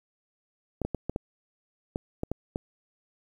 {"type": "clicks", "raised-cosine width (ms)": 2, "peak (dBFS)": -16, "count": 9, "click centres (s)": [0.817, 0.85, 0.947, 1.096, 1.161, 1.959, 2.234, 2.316, 2.559], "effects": ["9-bit"]}